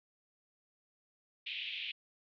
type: band-pass noise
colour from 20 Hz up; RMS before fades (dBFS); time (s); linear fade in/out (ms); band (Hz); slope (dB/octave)
pink; -41; 1.46-1.92; 10; 2400 to 3500; 48
effects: none